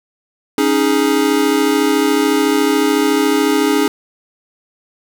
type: chord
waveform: square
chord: C# suspended second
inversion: none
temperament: equal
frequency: 277.2 / 311.1 / 415.3 Hz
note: C#4 / D#4 / G#4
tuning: 0 / 0 / 0 cents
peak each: -17 dBFS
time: 0.58-3.88 s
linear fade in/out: 2 ms
effects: 7-bit